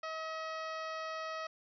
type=harmonic tone; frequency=638 Hz; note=D#5; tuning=43 cents sharp; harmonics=1 / 2 / 3 / 4 / 5 / 6 / 7 / 8 / 9; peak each=-42 / -41 / -47 / -51 / -55 / -58 / -55 / -56 / -60 dBFS; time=0.03-1.47 s; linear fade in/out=5 ms; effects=none